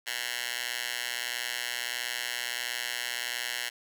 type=tone with high-pass filter; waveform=10% pulse; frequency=121.5 Hz; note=B2; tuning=28 cents flat; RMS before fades=-34 dBFS; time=0.06-3.7 s; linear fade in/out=20 ms; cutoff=2100 Hz; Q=1.2; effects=none